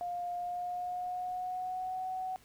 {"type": "tone with pitch glide", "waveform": "sine", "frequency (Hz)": [706, 747.1], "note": ["F5", "F#5"], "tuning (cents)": [19, 17], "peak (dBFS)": -34, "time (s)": [0.01, 2.36], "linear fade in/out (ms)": 0, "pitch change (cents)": 98, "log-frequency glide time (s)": [0.32, 2.06], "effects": ["pink hiss -62 dBFS RMS until 2.44 s"]}